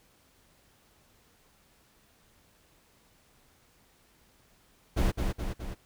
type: noise with echo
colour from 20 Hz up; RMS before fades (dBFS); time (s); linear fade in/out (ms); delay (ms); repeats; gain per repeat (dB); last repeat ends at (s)
brown; -25; 4.96-5.12; 20; 210; 3; -4; 5.75
effects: pink hiss -64 dBFS RMS until 5.85 s